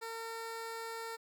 15% pulse tone, 454.9 Hz, A#4, 42 cents flat, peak -34 dBFS, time 0.01-1.17 s, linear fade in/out 20 ms, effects none

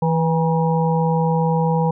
harmonic tone with a mistuned harmonic, 163.5 Hz, E3, 14 cents flat, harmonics 1 / 3 / 5 / 6, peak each -17 / -22 / -24 / -25 dBFS, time 0.02-1.91 s, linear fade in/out 5 ms, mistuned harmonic 6, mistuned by -47 cents, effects none

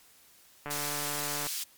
click train, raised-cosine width 0.5 ms, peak -22 dBFS, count 119, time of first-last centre 0.66-1.468 s, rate 146 Hz
pink high-pass noise, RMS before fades -35 dBFS, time 0.7-1.64 s, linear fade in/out 10 ms, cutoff 4100 Hz, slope 12 dB/octave
effects white hiss -59 dBFS RMS until 1.77 s + MP3 96 kbps

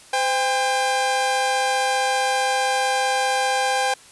sawtooth tone pair together, 514.9 / 800 Hz, C5 / G5, -28 / +35 cents, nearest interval minor sixth, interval 763 cents, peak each -21 / -16 dBFS, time 0.13-3.94 s, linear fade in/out 5 ms, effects white hiss -47 dBFS RMS until 4.11 s + resampled to 24000 Hz

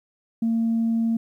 sine tone, 228 Hz, A#3, 38 cents flat, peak -18 dBFS, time 0.42-1.17 s, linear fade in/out 5 ms, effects tanh soft clip ceiling -16 dBFS + 10-bit

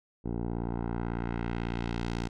10% pulse tone with low-pass filter sweep, 58.1 Hz, A#1, 5 cents flat, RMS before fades -33 dBFS, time 0.24-2.29 s, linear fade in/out 20 ms, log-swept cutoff 500 to 6300 Hz, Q 1, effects none

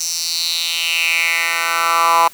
10% pulse tone with high-pass filter sweep, 167.2 Hz, E3, 25 cents sharp, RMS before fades -17 dBFS, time 0-2.28 s, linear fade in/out 5 ms, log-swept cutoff 5900 to 960 Hz, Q 4.2, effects white hiss -42 dBFS RMS until 2.33 s

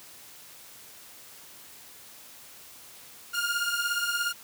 sawtooth beating tone pair, 1405 / 1422 Hz, F6 / F6, +10 / +31 cents, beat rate 17 Hz, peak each -26 dBFS, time 3.33-4.33 s, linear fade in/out 20 ms, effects white hiss -49 dBFS RMS until 4.43 s + high-pass 60 Hz 12 dB/octave

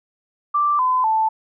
sine tone with pitch steps, 1174.7 / 1016.7 / 880 Hz, D6 / B5 / A5, 0 / +50 / 0 cents, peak -15 dBFS, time 0.54-1.29 s, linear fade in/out 10 ms, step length 250 ms, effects none

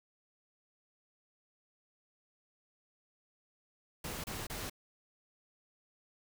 pink noise bursts, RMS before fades -41 dBFS, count 3, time 4.04-4.698 s, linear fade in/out 5 ms, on 200 ms, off 29 ms, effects none

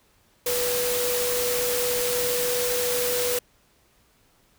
sine tone in noise, 490.8 Hz, B4, 11 cents flat, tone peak -25 dBFS, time 0.46-3.39 s, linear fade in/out 5 ms, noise white, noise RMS -27 dBFS, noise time 0.46-3.39 s, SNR -1 dB, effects pink hiss -62 dBFS RMS until 4.58 s

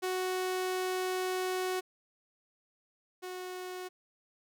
sawtooth tone pair in turn, 370 / 366.6 Hz, F#4 / F#4, 0 / -16 cents, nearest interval unison, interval 16 cents, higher first, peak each -27 / -35 dBFS, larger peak first, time 0.02-1.81 / 3.22-3.89 s, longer first, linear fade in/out 20 ms, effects none

